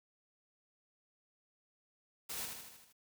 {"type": "noise with echo", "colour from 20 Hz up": "white", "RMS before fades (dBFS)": -42, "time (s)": [2.29, 2.46], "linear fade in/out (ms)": 10, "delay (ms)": 78, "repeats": 6, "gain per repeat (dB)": -4, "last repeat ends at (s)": 2.928, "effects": []}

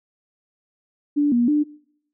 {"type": "tone with pitch steps", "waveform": "sine", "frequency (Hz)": [291.3, 239.2, 297.4], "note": ["D4", "A#3", "D4"], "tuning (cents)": [-14, 45, 22], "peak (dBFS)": -15, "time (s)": [1.16, 1.64], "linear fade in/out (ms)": 20, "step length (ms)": 160, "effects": ["noise-tail reverb RT60 0.7 s tail -24 dB re dry"]}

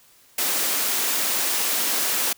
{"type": "high-pass noise", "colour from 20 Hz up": "white", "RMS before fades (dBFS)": -23, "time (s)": [0.38, 2.33], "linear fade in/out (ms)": 5, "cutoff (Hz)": 220, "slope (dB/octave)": 24, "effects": ["white hiss -55 dBFS RMS until 2.37 s"]}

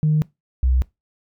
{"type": "tone pair in turn", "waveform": "sine", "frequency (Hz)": [153.3, 63.71], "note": ["D#3", "C2"], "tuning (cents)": [-25, -45], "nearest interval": "octave + minor third", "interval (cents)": 1520, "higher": "first", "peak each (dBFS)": -13, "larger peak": "neither", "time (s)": [[0.03, 0.22], [0.63, 0.82]], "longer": "neither", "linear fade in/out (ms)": 0, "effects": ["noise-tail reverb RT60 0.2 s tail -22 dB re dry", "tanh soft clip ceiling -10 dBFS"]}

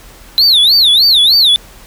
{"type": "tone with vibrato", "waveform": "triangle", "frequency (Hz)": 3951, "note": "B7", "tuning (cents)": 0, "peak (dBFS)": -4, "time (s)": [0.38, 1.56], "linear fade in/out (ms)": 0, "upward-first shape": "sine", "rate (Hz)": 3.3, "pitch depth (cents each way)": 270, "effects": ["added 41 Hz sine -39 dBFS peak until 1.86 s", "pink hiss -39 dBFS RMS until 1.86 s"]}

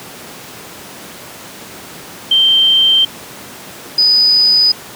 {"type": "tone pair in turn", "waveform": "sine", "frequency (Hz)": [3136, 4978], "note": ["G7", "D#8"], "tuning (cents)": [0, 0], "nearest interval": "minor sixth", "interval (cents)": 800, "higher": "second", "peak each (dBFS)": -7, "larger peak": "neither", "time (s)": [[2.31, 3.05], [3.98, 4.72]], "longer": "neither", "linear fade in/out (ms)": 5, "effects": ["pink hiss -32 dBFS RMS until 4.95 s", "high-pass 150 Hz 12 dB/octave"]}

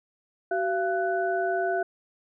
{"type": "tone cluster", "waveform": "sine", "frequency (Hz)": [379, 685, 1490], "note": ["F#4", "F5", "F#6"], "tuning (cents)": [42, -34, 12], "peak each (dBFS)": [-28, -26, -32], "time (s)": [0.51, 1.83], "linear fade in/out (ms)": 5, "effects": []}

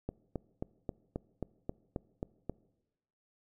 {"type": "click train", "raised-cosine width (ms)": 2, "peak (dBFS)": -22, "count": 10, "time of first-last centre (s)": [0.09, 2.496], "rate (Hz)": 3.74, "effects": ["noise-tail reverb RT60 1.0 s tail -22 dB re dry"]}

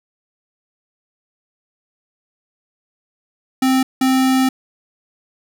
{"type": "tone bursts at uneven times", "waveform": "square", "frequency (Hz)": 261.6, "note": "C4", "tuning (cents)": 0, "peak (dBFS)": -13, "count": 2, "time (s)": [[3.62, 3.83], [4.01, 4.49]], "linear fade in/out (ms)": 5, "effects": []}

